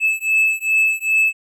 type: beating tone pair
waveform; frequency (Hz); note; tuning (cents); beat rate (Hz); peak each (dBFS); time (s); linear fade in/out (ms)
triangle; 2611 / 2613.5; E7 / E7; -17 / -16; 2.5; -16; 0-1.33; 50
effects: none